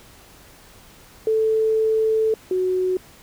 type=tone pair in turn; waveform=sine; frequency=440 / 369.5 Hz; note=A4 / F#4; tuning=0 / -2 cents; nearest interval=minor third; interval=302 cents; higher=first; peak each=-16 / -18 dBFS; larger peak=first; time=1.27-2.34 / 2.51-2.97 s; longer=first; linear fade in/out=2 ms; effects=pink hiss -48 dBFS RMS until 3.22 s